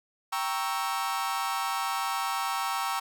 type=chord; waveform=40% pulse; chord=G diminished seventh; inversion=none; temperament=equal; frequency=784 / 932.3 / 1108.7 / 1318.5 Hz; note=G5 / Bb5 / Db6 / Fb6; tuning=0 / 0 / 0 / 0 cents; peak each=-33 dBFS; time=0.32-3 s; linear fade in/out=10 ms; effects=none